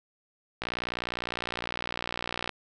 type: click train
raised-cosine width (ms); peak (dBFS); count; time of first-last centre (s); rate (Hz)
0.3; -15; 113; 0.62-2.493; 59.8
effects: none